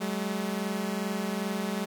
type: tone pair together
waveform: sawtooth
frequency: 191 / 213.5 Hz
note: G3 / G#3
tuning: -45 / +48 cents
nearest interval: major second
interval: 193 cents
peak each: -28 dBFS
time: 0-1.86 s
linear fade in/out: 20 ms
effects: none